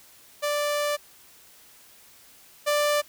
sawtooth tone pair in turn, 587.3 / 589.4 Hz, D5 / D5, 0 / +6 cents, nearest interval unison, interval 6 cents, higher second, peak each -20 / -17 dBFS, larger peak second, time 0.42-0.97 / 2.66-3.02 s, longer first, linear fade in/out 20 ms, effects white hiss -53 dBFS RMS until 3.08 s

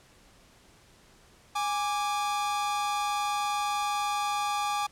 45% pulse tone pair together, 824.7 / 1174.7 Hz, G#5 / D6, -12 / 0 cents, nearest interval tritone, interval 612 cents, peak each -29 / -31 dBFS, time 1.55-4.87 s, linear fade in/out 10 ms, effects pink hiss -58 dBFS RMS until 4.91 s + low-pass 10000 Hz 12 dB/octave

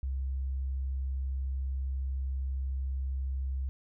sine tone, 66.4 Hz, C2, 26 cents sharp, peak -30 dBFS, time 0.03-3.69 s, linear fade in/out 0 ms, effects none

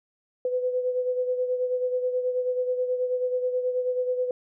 sine beating tone pair, 501 / 510.3 Hz, B4 / C5, +25 / -43 cents, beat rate 9.3 Hz, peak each -24 / -32 dBFS, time 0.45-4.31 s, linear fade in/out 2 ms, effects none

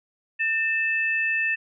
sine tone pair together, 1800 / 2626 Hz, A6 / E7, +39 / -7 cents, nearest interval perfect fifth, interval 654 cents, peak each -24 / -24 dBFS, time 0.39-1.56 s, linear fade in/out 20 ms, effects none

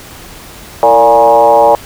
sine tone with frequency modulation, 703 Hz, F5, 11 cents sharp, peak -3 dBFS, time 0.83-1.75 s, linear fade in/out 0 ms, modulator 123 Hz, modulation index 1.9, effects pink hiss -32 dBFS RMS until 1.85 s

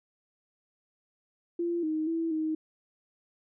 sine tone with pitch steps, 343 / 312.5 / 329 / 314 Hz, F4 / D#4 / E4 / D#4, -31 / +8 / -3 / +16 cents, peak -27 dBFS, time 1.59-2.55 s, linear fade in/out 5 ms, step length 240 ms, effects none

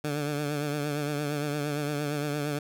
15% pulse tone with vibrato, 146.83 Hz, D3, in tune, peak -22 dBFS, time 0.04-2.59 s, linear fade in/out 5 ms, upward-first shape triangle, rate 8.7 Hz, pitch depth 58 cents each way, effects none

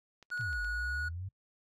clicks, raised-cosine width 0.2 ms, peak -36 dBFS, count 6, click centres 0.227 / 0.303 / 0.376 / 0.411 / 0.53 / 0.646 s
triangle tone, 1457 Hz, F#6, 27 cents flat, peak -32 dBFS, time 0.31-1.09 s, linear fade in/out 10 ms
sine exponential two-way sweep, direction down then up, 132.1 to 50 to 99 Hz, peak -37 dBFS, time 0.39-1.29 s, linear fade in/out 10 ms, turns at 0.61 s
effects noise-tail reverb RT60 0.1 s tail -25 dB re dry

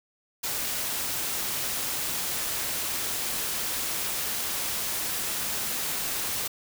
white noise, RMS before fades -30 dBFS, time 0.43-6.48 s, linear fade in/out 10 ms, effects none

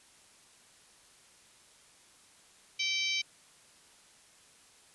harmonic tone, 773 Hz, G5, 24 cents flat, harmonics 3 / 4 / 5 / 6 / 7 / 8, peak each -33 / -35 / -37 / -39 / -40 / -41 dBFS, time 2.79-3.22 s, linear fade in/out 10 ms, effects white hiss -60 dBFS RMS until 4.94 s + resampled to 24000 Hz

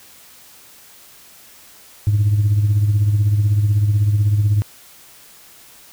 sine tone with tremolo, 103.83 Hz, G#2, in tune, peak -8 dBFS, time 2.07-4.62 s, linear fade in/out 0 ms, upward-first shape triangle, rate 16 Hz, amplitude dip 65%, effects tanh soft clip ceiling -9 dBFS + white hiss -45 dBFS RMS until 5.92 s

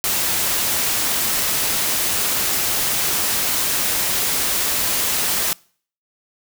white noise, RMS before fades -20 dBFS, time 0.04-5.53 s, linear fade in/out 0 ms, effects noise-tail reverb RT60 0.5 s tail -25 dB re dry

